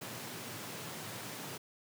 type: high-pass noise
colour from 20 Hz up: pink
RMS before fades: -44 dBFS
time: 0.01-1.58 s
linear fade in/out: 10 ms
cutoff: 100 Hz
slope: 96 dB/octave
effects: none